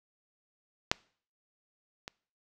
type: clicks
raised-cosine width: 0.2 ms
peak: -6 / -22 dBFS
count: 2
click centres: 0.915 / 2.079 s
effects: noise-tail reverb RT60 0.5 s tail -25 dB re dry